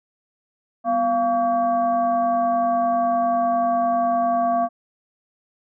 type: tone with frequency modulation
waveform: sine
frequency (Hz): 691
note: F5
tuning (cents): -19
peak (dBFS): -17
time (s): 0.84-4.69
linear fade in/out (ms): 50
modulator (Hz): 445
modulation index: 0.68
effects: none